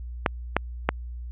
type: clicks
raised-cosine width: 0.5 ms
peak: -4 dBFS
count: 3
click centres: 0.262 / 0.566 / 0.89 s
effects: added 60 Hz sine -33 dBFS peak until 1.31 s + resampled to 8000 Hz